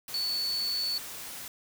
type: tone in noise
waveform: sine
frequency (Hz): 4452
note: C#8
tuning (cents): +7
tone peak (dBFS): -28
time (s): 0.14-0.98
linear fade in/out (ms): 2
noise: white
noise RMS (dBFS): -41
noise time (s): 0.08-1.48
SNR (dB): +10
effects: none